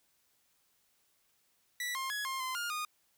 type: tone with pitch steps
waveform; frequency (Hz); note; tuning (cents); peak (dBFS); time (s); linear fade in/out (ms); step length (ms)
sawtooth; 1958 / 1061 / 1679 / 1061 / 1034 / 1414 / 1229; B6 / C6 / G#6 / C6 / C6 / F6 / D#6; -15 / +24 / +18 / +24 / -21 / +21 / -22; -31; 1.8-2.85; 2; 150
effects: white hiss -73 dBFS RMS until 3.17 s